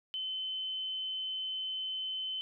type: tone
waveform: sine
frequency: 3056 Hz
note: G7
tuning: 45 cents flat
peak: -34 dBFS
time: 0.14-2.41 s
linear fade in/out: 0 ms
effects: none